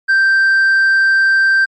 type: tone with tanh clipping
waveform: triangle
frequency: 1568 Hz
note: G6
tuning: in tune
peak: -9 dBFS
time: 0.08-1.66 s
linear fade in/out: 20 ms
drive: 7 dB
effects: MP3 48 kbps